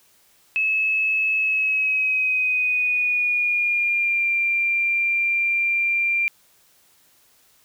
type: tone with pitch glide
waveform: sine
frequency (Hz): 2592 to 2377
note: E7 to D7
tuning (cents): -30 to +20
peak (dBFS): -18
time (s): 0.56-6.28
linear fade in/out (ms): 0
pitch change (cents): -150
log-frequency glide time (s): 1.35-4.29
effects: white hiss -58 dBFS RMS until 7.64 s